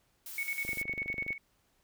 blue noise, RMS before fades -44 dBFS, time 0.26-0.82 s, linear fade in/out 2 ms
sine tone with tremolo, 2217 Hz, C#7, in tune, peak -31 dBFS, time 0.38-1.38 s, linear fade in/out 2 ms, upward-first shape square, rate 10 Hz, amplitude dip 70%
click train, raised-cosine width 2 ms, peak -31 dBFS, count 17, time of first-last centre 0.65-1.306 s, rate 24.4 Hz
effects pink hiss -72 dBFS RMS until 1.83 s

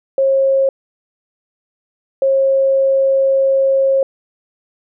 sine tone pair in turn, 540 / 540 Hz, C#5 / C#5, -45 / -45 cents, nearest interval unison, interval 0 cents, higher neither, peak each -10 dBFS, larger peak neither, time 0.18-0.69 / 2.22-4.03 s, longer second, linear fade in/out 2 ms, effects none

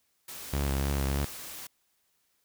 white noise, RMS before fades -42 dBFS, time 0.28-1.67 s, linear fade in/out 5 ms
sawtooth tone with vibrato, 69.2 Hz, C#2, 2 cents flat, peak -23 dBFS, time 0.53-1.25 s, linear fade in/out 5 ms, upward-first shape sine, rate 3.3 Hz, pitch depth 38 cents each way
effects white hiss -73 dBFS RMS until 2.44 s

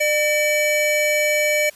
square tone pair together, 600 / 2293 Hz, D5 / D7, +37 / -42 cents, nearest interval octave + major seventh, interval 2321 cents, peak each -20 / -20 dBFS, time 0-1.7 s, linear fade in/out 10 ms, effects white hiss -48 dBFS RMS until 1.75 s + resampled to 32000 Hz

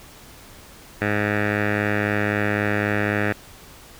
10% pulse tone with low-pass filter, 103.83 Hz, G#2, in tune, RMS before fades -22 dBFS, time 1.01-3.33 s, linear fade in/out 10 ms, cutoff 2000 Hz, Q 6.8, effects pink hiss -45 dBFS RMS until 3.99 s

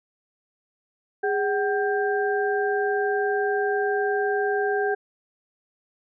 sine tone cluster, 410.5 / 759 / 1587 Hz, G#4 / F#5 / G6, -20 / +44 / +21 cents, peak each -23 / -27 / -28 dBFS, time 1.23-4.95 s, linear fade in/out 10 ms, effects none

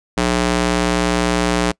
square tone with high-pass filter, 59.9 Hz, A#1, 48 cents sharp, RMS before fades -17 dBFS, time 0.17-1.72 s, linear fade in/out 10 ms, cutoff 170 Hz, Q 0.53, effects noise-tail reverb RT60 0.1 s tail -25 dB re dry + resampled to 22050 Hz

